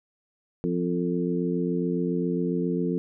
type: harmonic tone with a mistuned harmonic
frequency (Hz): 87.31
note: F2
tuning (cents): 0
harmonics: 2 / 3 / 4 / 5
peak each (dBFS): -27 / -29 / -30 / -31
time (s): 0.64-2.98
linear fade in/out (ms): 0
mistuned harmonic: 5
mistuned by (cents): +31
effects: none